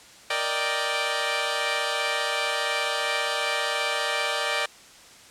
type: chord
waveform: 10% pulse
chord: Eb major seventh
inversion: second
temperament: equal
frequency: 466.2 / 587.3 / 622.3 / 784 Hz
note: Bb4 / D5 / Eb5 / G5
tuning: 0 / 0 / 0 / 0 cents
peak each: -24 / -19 / -24 / -22 dBFS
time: 0.3-4.66 s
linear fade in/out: 5 ms
effects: white hiss -49 dBFS RMS until 5.3 s + low-pass 8000 Hz 12 dB/octave